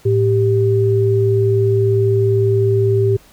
sine tone pair together, 110 / 392 Hz, A2 / G4, 0 / 0 cents, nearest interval octave + minor seventh, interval 2200 cents, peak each -14 dBFS, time 0.05-3.17 s, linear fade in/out 10 ms, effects pink hiss -48 dBFS RMS until 3.32 s

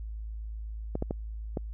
clicks, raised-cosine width 2 ms, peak -17 dBFS, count 4, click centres 0.954 / 1.024 / 1.109 / 1.572 s, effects added 54 Hz sine -35 dBFS peak until 1.73 s

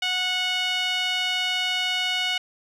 sawtooth tone with band-pass filter, 734 Hz, F#5, 14 cents flat, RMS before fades -25 dBFS, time 0.02-2.38 s, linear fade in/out 5 ms, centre 2900 Hz, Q 2.8, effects none

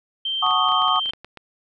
sine tone, 3136 Hz, G7, in tune, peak -22 dBFS, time 0.25-1.11 s, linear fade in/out 5 ms
sine chord, D# half-diminished seventh, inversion first, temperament equal, 740 / 880 / 1108.7 / 1244.5 Hz, F#5 / A5 / C#6 / D#6, 0 / 0 / 0 / 0 cents, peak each -25 / -26 / -21 / -21 dBFS, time 0.42-1 s, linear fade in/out 10 ms
clicks, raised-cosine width 0.3 ms, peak -22 dBFS, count 12, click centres 0.465 / 0.509 / 0.687 / 0.72 / 0.82 / 0.882 / 0.96 / 1.059 / 1.094 / 1.135 / 1.246 / 1.373 s
effects none

